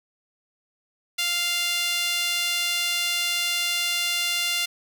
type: tone with high-pass filter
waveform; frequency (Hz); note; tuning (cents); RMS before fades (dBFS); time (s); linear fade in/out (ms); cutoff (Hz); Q
sawtooth; 697; F5; -4; -25; 1.18-4.66; 10; 2800; 1.7
effects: none